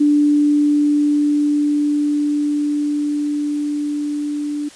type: tone with level ramp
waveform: sine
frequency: 293.7 Hz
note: D4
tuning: in tune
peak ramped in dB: -10 to -20 dBFS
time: 0-4.69 s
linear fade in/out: 10 ms
effects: white hiss -42 dBFS RMS until 4.75 s + resampled to 22050 Hz